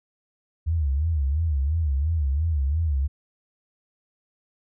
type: tone with vibrato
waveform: sine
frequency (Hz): 74.9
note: D2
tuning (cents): +35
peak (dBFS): -20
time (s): 0.66-3.08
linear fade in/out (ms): 20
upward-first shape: sine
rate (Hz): 2.9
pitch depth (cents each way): 190
effects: none